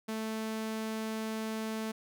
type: tone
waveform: sawtooth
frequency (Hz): 220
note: A3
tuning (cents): 0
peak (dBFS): -30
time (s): 0.08-1.92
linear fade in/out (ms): 10
effects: none